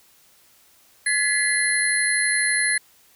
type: tone cluster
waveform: sine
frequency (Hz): 1709 / 1981 / 2073 / 4185 / 10080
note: G#6 / B6 / C7 / C8 / D#9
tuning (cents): +49 / +5 / -17 / 0 / +21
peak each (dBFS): -23 / -24 / -30 / -31 / -23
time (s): 1.06-2.78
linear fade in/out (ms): 5
effects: white hiss -56 dBFS RMS until 3.15 s